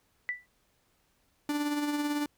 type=tone with exponential decay; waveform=sine; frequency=1975.5 Hz; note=B6; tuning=in tune; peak=-26 dBFS; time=0.29-0.46 s; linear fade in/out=0 ms; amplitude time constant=36 ms
type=tone with tremolo; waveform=45% pulse; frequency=293.7 Hz; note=D4; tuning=in tune; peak=-27 dBFS; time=1.49-2.26 s; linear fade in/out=2 ms; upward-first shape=sine; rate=18 Hz; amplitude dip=40%
effects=pink hiss -71 dBFS RMS until 2.37 s